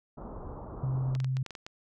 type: low-pass noise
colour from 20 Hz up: pink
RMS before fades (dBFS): -42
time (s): 0.17-1.17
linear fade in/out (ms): 10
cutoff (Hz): 1200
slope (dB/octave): 48
type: tone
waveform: sine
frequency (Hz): 130.81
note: C3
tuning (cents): 0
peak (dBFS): -27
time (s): 0.83-1.43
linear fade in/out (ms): 5
type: clicks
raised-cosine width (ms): 0.2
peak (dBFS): -24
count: 8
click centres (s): 1.151 / 1.202 / 1.245 / 1.369 / 1.463 / 1.507 / 1.552 / 1.665
effects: none